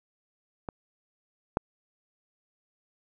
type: clicks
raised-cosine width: 1 ms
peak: -20 / -10 dBFS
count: 2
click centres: 0.688 / 1.571 s
effects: none